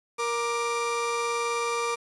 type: tone pair together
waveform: 30% pulse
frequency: 469.5 / 1183.1 Hz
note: A#4 / D6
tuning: +12 / +12 cents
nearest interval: octave + major third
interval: 1600 cents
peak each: -26 dBFS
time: 0.18-1.96 s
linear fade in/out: 20 ms
effects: resampled to 22050 Hz + 8-bit